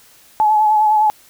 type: tone with vibrato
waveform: sine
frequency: 855 Hz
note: A5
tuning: 50 cents flat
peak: -10 dBFS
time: 0.4-1.1 s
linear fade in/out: 0 ms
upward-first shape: sine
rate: 9.8 Hz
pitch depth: 31 cents each way
effects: white hiss -48 dBFS RMS until 1.29 s